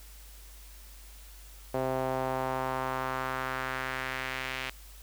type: tone with band-pass filter sweep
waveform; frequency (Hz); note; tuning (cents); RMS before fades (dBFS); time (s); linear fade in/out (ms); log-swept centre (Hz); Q
sawtooth; 130.8; C3; 0; -33; 1.74-4.7; 5; 600 to 2500; 1.7
effects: added 50 Hz sine -48 dBFS peak until 5.02 s + white hiss -54 dBFS RMS until 5.02 s